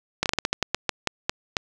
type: slowing click train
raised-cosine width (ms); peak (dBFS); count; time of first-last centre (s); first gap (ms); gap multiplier
0.2; -4; 13; 0.23-1.568; 28; 1.23
effects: none